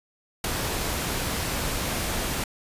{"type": "noise with ADSR envelope", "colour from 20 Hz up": "pink", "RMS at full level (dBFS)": -23, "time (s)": [0.44, 2.44], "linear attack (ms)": 3, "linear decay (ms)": 12, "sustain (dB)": -5, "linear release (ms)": 3, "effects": ["resampled to 32000 Hz"]}